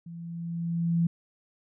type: tone with level ramp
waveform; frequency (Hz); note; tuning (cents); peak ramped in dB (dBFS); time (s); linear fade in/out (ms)
sine; 168.7; E3; +40; -39 to -20; 0.06-1.07; 5
effects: none